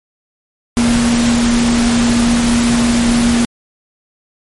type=tone in noise; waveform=sine; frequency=236.4 Hz; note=A#3; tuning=24 cents sharp; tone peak=-10 dBFS; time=0.77-3.45 s; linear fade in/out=0 ms; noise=pink; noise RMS=-18 dBFS; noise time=0.77-3.45 s; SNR=+5 dB; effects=MP3 48 kbps

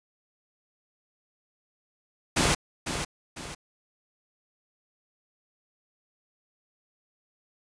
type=noise with echo; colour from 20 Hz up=pink; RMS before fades=-23 dBFS; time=2.36-2.55 s; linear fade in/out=10 ms; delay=500 ms; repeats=2; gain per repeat=-8 dB; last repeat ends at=3.55 s; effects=resampled to 22050 Hz

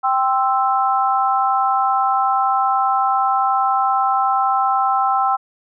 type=chord; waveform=sine; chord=C major; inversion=second; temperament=equal; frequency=784 / 1046.5 / 1318.5 Hz; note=G5 / C6 / E6; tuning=0 / 0 / 0 cents; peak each=-17 / -21 / -19 dBFS; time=0.03-5.37 s; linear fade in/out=20 ms; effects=none

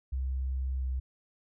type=tone with pitch glide; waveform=sine; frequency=65.4 to 64.57 Hz; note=C2 to C2; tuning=0 to -22 cents; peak=-29 dBFS; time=0.12-1 s; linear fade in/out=10 ms; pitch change=-22 cents; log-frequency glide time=0.78-0.84 s; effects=none

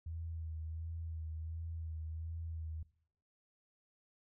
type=tone with vibrato; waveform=sine; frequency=80.9 Hz; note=E2; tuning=32 cents flat; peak=-40 dBFS; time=0.06-2.83 s; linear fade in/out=5 ms; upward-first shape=sine; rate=1.4 Hz; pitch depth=34 cents each way; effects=noise-tail reverb RT60 0.6 s tail -19 dB re dry

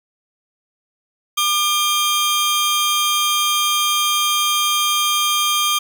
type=tone pair together; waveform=sawtooth; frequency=1200 / 3204 Hz; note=D6 / G7; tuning=+37 / +37 cents; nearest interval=octave + perfect fourth; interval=1700 cents; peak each=-15 dBFS; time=1.37-5.79 s; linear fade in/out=10 ms; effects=none

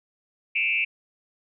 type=tone with frequency modulation; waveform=sine; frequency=2489 Hz; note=D#7; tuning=in tune; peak=-21 dBFS; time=0.55-0.85 s; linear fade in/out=10 ms; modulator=128 Hz; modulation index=1.9; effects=none

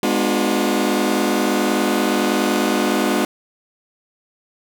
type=chord; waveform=sawtooth; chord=G# diminished seventh; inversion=none; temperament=just; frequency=207.7 / 249.2 / 299 / 358.8 Hz; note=G#3 / B3 / D4 / F4; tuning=0 / +16 / +31 / +47 cents; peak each=-18 dBFS; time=0.03-3.25 s; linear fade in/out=2 ms; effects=none

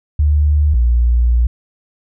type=tone pair in turn; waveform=sine; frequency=74.2 / 59.47 Hz; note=D2 / A#1; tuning=+18 / +35 cents; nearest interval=major third; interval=383 cents; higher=first; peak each=-9 dBFS; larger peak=neither; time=0.19-0.74 / 0.74-1.47 s; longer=second; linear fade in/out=5 ms; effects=none

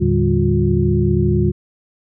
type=tone cluster; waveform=sine; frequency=79.2 / 111.6 / 146.6 / 197 / 358 Hz; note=D#2 / A2 / D3 / G3 / F4; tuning=+31 / +25 / -3 / +9 / +43 cents; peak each=-19 dBFS; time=0-1.52 s; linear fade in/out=20 ms; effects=none

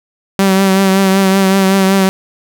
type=tone with vibrato; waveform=sawtooth; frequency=192.7 Hz; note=G3; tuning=29 cents flat; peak=-4 dBFS; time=0.39-2.09 s; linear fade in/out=0 ms; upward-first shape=triangle; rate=5.3 Hz; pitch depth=36 cents each way; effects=none

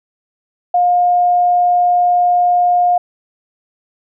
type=tone; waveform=sine; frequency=711 Hz; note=F5; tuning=31 cents sharp; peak=-9 dBFS; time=0.74-2.98 s; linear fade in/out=5 ms; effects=none

